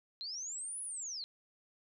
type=linear two-way sweep; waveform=sine; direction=up then down; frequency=4011 to 10390 to 4011 Hz; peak=-39 dBFS; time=0.21-1.24 s; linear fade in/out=0 ms; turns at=0.82 s; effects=none